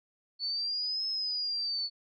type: exponential two-way sweep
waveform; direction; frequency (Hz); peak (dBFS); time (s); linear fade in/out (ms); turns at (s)
sine; up then down; 4435 to 5210 to 4435; -30; 0.39-1.9; 50; 1.07
effects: none